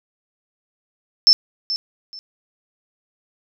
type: tone with echo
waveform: sine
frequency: 5300 Hz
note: E8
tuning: 9 cents sharp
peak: -7 dBFS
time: 1.27-1.33 s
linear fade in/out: 0 ms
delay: 430 ms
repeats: 2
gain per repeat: -13 dB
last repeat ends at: 2.19 s
effects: none